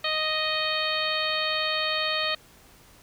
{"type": "harmonic tone", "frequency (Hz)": 622.3, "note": "D#5", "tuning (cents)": 0, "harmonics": [1, 2, 3, 4, 5, 6, 7], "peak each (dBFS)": [-32, -32, -32, -32, -32, -32, -32], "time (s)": [0.04, 2.35], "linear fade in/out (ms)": 5, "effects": ["pink hiss -54 dBFS RMS until 3.02 s"]}